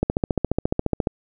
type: click train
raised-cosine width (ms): 2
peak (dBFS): -6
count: 16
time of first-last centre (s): 0.03-1.072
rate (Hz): 14.4
effects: none